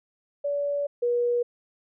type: tone pair in turn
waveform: sine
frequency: 573 / 481.5 Hz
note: D5 / B4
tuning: -43 / -44 cents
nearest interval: minor third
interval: 301 cents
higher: first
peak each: -24 / -21 dBFS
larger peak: second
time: 0.44-0.87 / 1.02-1.43 s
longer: first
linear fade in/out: 10 ms
effects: none